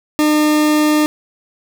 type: tone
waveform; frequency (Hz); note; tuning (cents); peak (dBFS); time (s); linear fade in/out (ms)
40% pulse; 302.9; D#4; -46; -10; 0.19-1.06; 0
effects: none